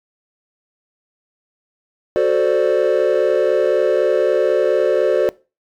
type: chord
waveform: triangle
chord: D dominant seventh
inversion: first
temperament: equal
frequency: 370 / 440 / 523.3 / 587.3 Hz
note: F#4 / A4 / C5 / D5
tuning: 0 / 0 / 0 / 0 cents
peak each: -16 dBFS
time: 2.16-5.29 s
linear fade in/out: 0 ms
effects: noise-tail reverb RT60 0.3 s tail -22 dB re dry + tanh soft clip ceiling -4 dBFS